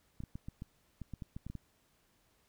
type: clicks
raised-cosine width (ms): 5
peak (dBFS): -30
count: 12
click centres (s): 0.204 / 0.237 / 0.355 / 0.485 / 0.621 / 1.017 / 1.137 / 1.222 / 1.365 / 1.466 / 1.5 / 1.553
effects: pink hiss -72 dBFS RMS until 2.48 s